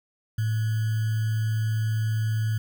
sine tone with sample-and-hold, 110 Hz, A2, in tune, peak -22 dBFS, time 0.38-2.58 s, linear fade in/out 5 ms, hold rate 1575 Hz, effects none

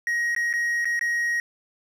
triangle tone with dropouts, 1887 Hz, A#6, 21 cents sharp, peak -20 dBFS, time 0.07-1.4 s, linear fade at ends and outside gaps 1 ms, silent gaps 0.349-0.363 / 0.529-0.537 / 0.846-0.854 / 0.993-1.011 s, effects none

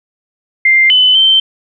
sine tone with pitch steps, 2097 / 3019 / 3108 Hz, C7 / F#7 / G7, +3 / +34 / -16 cents, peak -5 dBFS, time 0.65-1.4 s, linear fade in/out 5 ms, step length 250 ms, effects none

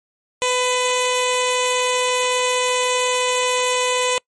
10% pulse tone with notch filter, 501 Hz, B4, 25 cents sharp, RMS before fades -19 dBFS, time 0.42-4.18 s, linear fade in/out 0 ms, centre 1600 Hz, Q 1.3, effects noise-tail reverb RT60 0.1 s tail -26 dB re dry + MP3 48 kbps

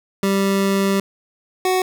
25% pulse tone pair in turn, 196 / 371 Hz, G3 / F#4, 0 / +5 cents, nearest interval major seventh, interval 1105 cents, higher second, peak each -12 dBFS, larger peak neither, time 0.23-1 / 1.65-1.82 s, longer first, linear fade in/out 2 ms, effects none

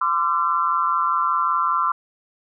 sine tone cluster, 1029 / 1174 / 1353 Hz, C6 / D6 / E6, -29 / -1 / +45 cents, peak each -22 dBFS, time 0.01-1.92 s, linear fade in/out 5 ms, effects none

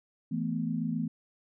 sine chord, E suspended fourth, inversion none, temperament just, 164.81 / 219.8 / 247.2 Hz, E3 / A3 / B3, 0 / -2 / +2 cents, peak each -33 dBFS, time 0.31-1.08 s, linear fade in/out 10 ms, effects none

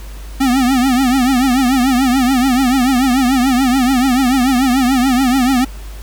square tone with vibrato, 257.4 Hz, C4, 28 cents flat, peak -11 dBFS, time 0.4-5.65 s, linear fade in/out 10 ms, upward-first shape triangle, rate 6.9 Hz, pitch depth 140 cents each way, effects added 50 Hz sine -27 dBFS peak until 6.02 s + pink hiss -39 dBFS RMS until 6.02 s

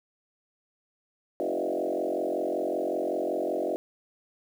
sine tone with frequency modulation, 489.7 Hz, B4, 15 cents flat, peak -26 dBFS, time 1.4-3.76 s, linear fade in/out 0 ms, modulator 45.3 Hz, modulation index 4.2, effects 9-bit

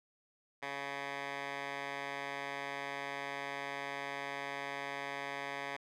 10% pulse tone with band-pass filter, 140 Hz, C#3, 18 cents sharp, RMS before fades -41 dBFS, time 0.62-5.77 s, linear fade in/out 10 ms, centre 1700 Hz, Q 1.3, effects none

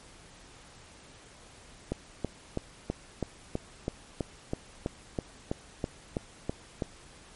click train, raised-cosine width 2 ms, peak -16 dBFS, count 16, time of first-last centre 1.92-6.822 s, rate 3.06 Hz, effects pink hiss -53 dBFS RMS until 7.35 s + MP3 48 kbps

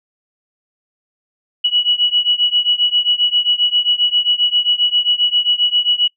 sine beating tone pair, 2929 / 2936.5 Hz, F#7 / F#7, -18 / -14 cents, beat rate 7.5 Hz, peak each -15 / -16 dBFS, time 1.64-6.08 s, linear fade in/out 10 ms, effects noise-tail reverb RT60 0.1 s tail -24 dB re dry

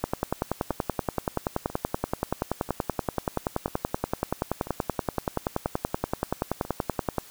two click trains, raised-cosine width 1 ms, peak -22 / -10 dBFS, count 7 / 76, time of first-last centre 0.71-6.651 / 0.04-7.183 s, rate 1.01 / 10.5 Hz, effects white hiss -49 dBFS RMS until 7.3 s

